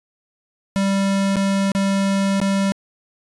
square tone with dropouts, 196 Hz, G3, in tune, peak -17 dBFS, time 0.76-2.72 s, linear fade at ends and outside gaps 0 ms, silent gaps 1.358-1.367 / 1.718-1.75 / 2.401-2.415 s, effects resampled to 24000 Hz

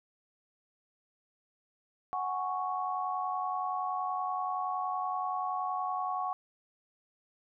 sine chord, F# suspended second, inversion none, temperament equal, 740 / 830.6 / 1108.7 Hz, F#5 / G#5 / C#6, 0 / 0 / 0 cents, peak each -34 / -39 / -34 dBFS, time 2.13-6.33 s, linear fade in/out 0 ms, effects none

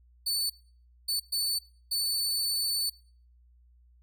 sawtooth tone bursts at uneven times, 4492 Hz, C#8, 22 cents sharp, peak -24 dBFS, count 4, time 0.26-0.5 / 1.08-1.2 / 1.32-1.59 / 1.91-2.9 s, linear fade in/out 10 ms, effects noise-tail reverb RT60 0.5 s tail -24 dB re dry + added 60 Hz sine -57 dBFS peak until 4.02 s

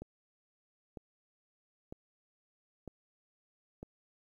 click train, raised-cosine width 2 ms, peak -30 dBFS, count 5, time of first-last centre 0.02-3.83 s, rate 1.05 Hz, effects 11-bit

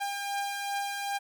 sawtooth beating tone pair, 800 / 802.6 Hz, G5 / G5, +35 / +41 cents, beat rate 2.6 Hz, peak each -35 / -28 dBFS, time 0-1.19 s, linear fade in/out 20 ms, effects none

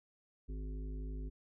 harmonic tone, 51.91 Hz, G#1, in tune, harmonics 1 / 3 / 5 / 7 / 8, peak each -39 / -52 / -51 / -57 / -59 dBFS, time 0.48-1.3 s, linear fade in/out 20 ms, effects none

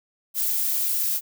violet noise, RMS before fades -24 dBFS, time 0.34-1.21 s, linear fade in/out 50 ms, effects none

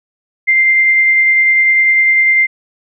sine tone with tremolo, 2093 Hz, C7, in tune, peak -6 dBFS, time 0.47-2.47 s, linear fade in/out 20 ms, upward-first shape triangle, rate 10 Hz, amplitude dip 25%, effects none

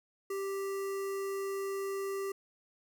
square tone with notch filter, 392 Hz, G4, in tune, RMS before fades -36 dBFS, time 0.3-2.32 s, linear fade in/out 5 ms, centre 3600 Hz, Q 1.2, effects none

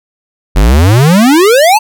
square exponential sweep, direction up, 43.65 to 914 Hz, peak -4 dBFS, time 0.55-1.79 s, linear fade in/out 20 ms, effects none

